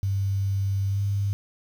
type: tone with pitch glide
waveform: sine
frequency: 98 to 100.12 Hz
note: G2 to G2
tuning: 0 to +37 cents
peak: -22 dBFS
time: 0.03-1.33 s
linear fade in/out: 0 ms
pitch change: +37 cents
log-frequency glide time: 0.88-1.01 s
effects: 8-bit